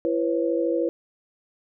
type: tone cluster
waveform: sine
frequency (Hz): 336.1 / 491.7 / 545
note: E4 / B4 / C#5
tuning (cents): +34 / -8 / -29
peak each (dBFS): -24 / -25 / -27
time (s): 0.05-0.89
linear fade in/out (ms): 0
effects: none